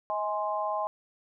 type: chord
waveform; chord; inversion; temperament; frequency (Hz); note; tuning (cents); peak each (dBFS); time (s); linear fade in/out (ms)
sine; Ab major; second; equal with one note detuned; 634.2 / 830.6 / 1046.5; Eb5 / Ab5 / C6; +33 / 0 / 0; -32; 0.1-0.87; 0
effects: none